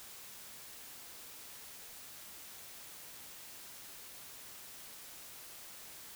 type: silence
effects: white hiss -51 dBFS RMS until 6.15 s